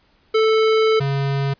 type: tone pair in turn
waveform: square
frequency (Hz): 439.7 / 138.5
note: A4 / C#3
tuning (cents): -1 / -1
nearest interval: octave + minor sixth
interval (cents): 2000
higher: first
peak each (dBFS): -14 / -19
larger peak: first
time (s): 0.34-1 / 1-1.54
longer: first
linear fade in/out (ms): 10
effects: pink hiss -59 dBFS RMS until 1.59 s + resampled to 11025 Hz